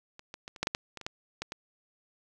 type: clicks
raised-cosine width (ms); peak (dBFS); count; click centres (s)
0.2; -29 / -24 / -24 / -29 / -12 / -10 / -12 / -24 / -26 / -16 / -17 / -20; 12; 0.194 / 0.341 / 0.479 / 0.562 / 0.63 / 0.671 / 0.749 / 0.973 / 1.013 / 1.065 / 1.42 / 1.521
effects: none